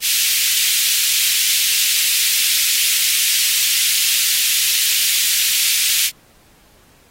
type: high-pass noise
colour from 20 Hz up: pink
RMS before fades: -17 dBFS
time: 0.01-6.11 s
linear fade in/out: 50 ms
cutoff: 2500 Hz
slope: 24 dB/octave
effects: pink hiss -52 dBFS RMS until 7.1 s + AAC 48 kbps